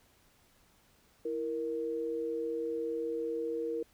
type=tone pair together; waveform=sine; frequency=329.6 / 467.5 Hz; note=E4 / A#4; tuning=0 / +5 cents; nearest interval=tritone; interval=605 cents; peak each=-38 / -33 dBFS; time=1.25-3.83 s; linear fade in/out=5 ms; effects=pink hiss -66 dBFS RMS until 3.93 s